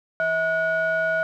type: ring-modulated tone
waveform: triangle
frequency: 404.8 Hz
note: G#4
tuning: 44 cents flat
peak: -15 dBFS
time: 0.2-1.23 s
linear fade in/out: 0 ms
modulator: 1050 Hz
effects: none